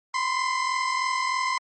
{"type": "tone pair together", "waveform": "30% pulse", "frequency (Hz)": [1003.3, 1046.5], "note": ["B5", "C6"], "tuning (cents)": [27, 0], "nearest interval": "minor second", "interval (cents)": 73, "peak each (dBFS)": [-26, -22], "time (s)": [0.14, 1.58], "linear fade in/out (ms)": 5, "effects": ["MP3 32 kbps"]}